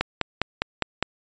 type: click train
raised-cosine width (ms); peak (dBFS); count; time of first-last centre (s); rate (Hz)
0.3; -5; 6; 0.01-1.026; 4.92
effects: resampled to 16000 Hz